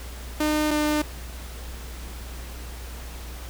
sawtooth tone pair in turn, 303.9 / 300.9 Hz, D#4 / D4, -41 / +42 cents, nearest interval unison, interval 17 cents, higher first, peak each -17 dBFS, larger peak neither, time 0.4-0.71 / 0.71-1.02 s, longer neither, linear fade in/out 5 ms, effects added 60 Hz sine -35 dBFS peak until 3.49 s + pink hiss -42 dBFS RMS until 3.49 s

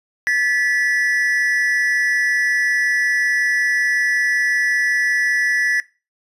triangle tone pair together, 1731 / 1956.4 Hz, A6 / B6, -29 / -17 cents, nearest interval major second, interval 212 cents, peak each -16 dBFS, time 0.27-5.8 s, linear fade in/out 0 ms, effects noise-tail reverb RT60 0.3 s tail -19 dB re dry + resampled to 32000 Hz

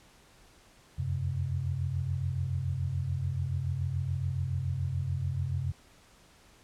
sine tone cluster, 85.1 / 92.1 / 132.6 Hz, F2 / F#2 / C3, -44 / -7 / +23 cents, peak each -38 / -32 / -32 dBFS, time 0.98-5.72 s, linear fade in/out 10 ms, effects pink hiss -59 dBFS RMS until 6.63 s + low-pass 10000 Hz 12 dB/octave

